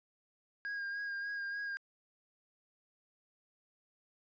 triangle tone with vibrato, 1625 Hz, G#6, 38 cents flat, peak -35 dBFS, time 0.65-1.77 s, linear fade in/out 0 ms, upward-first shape sine, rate 3.4 Hz, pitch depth 25 cents each way, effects resampled to 16000 Hz

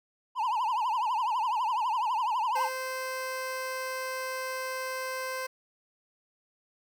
triangle tone with vibrato, 932.3 Hz, A#5, in tune, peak -24 dBFS, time 0.35-2.7 s, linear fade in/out 50 ms, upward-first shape triangle, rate 12 Hz, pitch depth 210 cents each way
15% pulse tone, 519 Hz, C5, 14 cents flat, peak -26 dBFS, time 2.55-5.47 s, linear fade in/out 10 ms
effects none

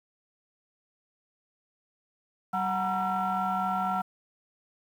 sine tone cluster, 191.5 / 739 / 925 / 969 / 1353 Hz, G3 / F#5 / A#5 / B5 / E6, -40 / -2 / -14 / -33 / +45 cents, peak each -33 / -28 / -35 / -37 / -30 dBFS, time 2.53-4.02 s, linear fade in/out 10 ms, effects tanh soft clip ceiling -20 dBFS + 9-bit

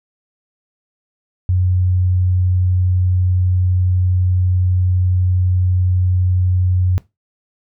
sine tone, 91.2 Hz, F#2, 24 cents flat, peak -12 dBFS, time 1.49-6.98 s, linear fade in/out 0 ms, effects noise-tail reverb RT60 0.2 s tail -18 dB re dry

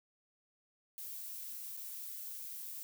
violet noise with dropouts, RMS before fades -45 dBFS, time 0.98-2.83 s, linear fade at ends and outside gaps 0 ms, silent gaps 1.767-1.773 s, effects none

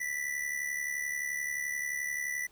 square tone with amplitude modulation, 1975.5 Hz, B6, in tune, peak -30 dBFS, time 0-2.47 s, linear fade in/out 10 ms, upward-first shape sine, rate 71.5 Hz, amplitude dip 65%, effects pink hiss -63 dBFS RMS until 2.51 s

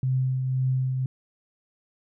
sine tone with tremolo, 130 Hz, C3, 11 cents flat, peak -20 dBFS, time 0.03-1.06 s, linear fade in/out 2 ms, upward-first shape triangle, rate 1.9 Hz, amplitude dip 40%, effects none

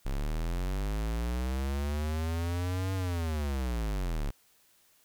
square linear two-way sweep, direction up then down, 32.7 to 95.8 to 32.7 Hz, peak -30 dBFS, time 0.05-4.31 s, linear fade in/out 10 ms, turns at 2.94 s, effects white hiss -65 dBFS RMS until 5.04 s

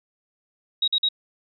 sine tone bursts, 3803 Hz, A#7, 34 cents sharp, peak -18 dBFS, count 3, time 0.82-1.088 s, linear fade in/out 5 ms, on 58 ms, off 47 ms, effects none

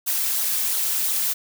blue noise with flanger, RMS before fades -23 dBFS, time 0.06-1.34 s, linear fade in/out 20 ms, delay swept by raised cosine 0.39 to 3.69 ms, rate 2.9 Hz, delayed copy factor -0.55, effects none

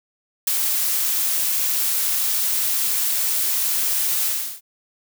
blue noise with ADSR envelope, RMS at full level -17 dBFS, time 0.47-4.61 s, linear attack 5 ms, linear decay 16 ms, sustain -4 dB, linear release 350 ms, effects none

